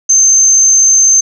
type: tone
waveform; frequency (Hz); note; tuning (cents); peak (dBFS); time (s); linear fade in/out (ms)
sine; 6272; G8; 0; -4; 0.09-1.21; 10
effects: none